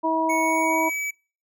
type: harmonic tone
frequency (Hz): 322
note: E4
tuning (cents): -41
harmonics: 1 / 2 / 3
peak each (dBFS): -25 / -26 / -22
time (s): 0.03-0.9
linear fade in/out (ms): 20
type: tone with pitch glide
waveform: square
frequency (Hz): 2217 to 2287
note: C#7 to D7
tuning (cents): 0 to -47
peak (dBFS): -26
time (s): 0.29-1.11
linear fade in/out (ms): 10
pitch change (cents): +53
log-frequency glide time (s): 0.41-0.97
effects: noise-tail reverb RT60 0.4 s tail -26 dB re dry